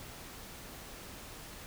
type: silence
effects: pink hiss -48 dBFS RMS until 1.66 s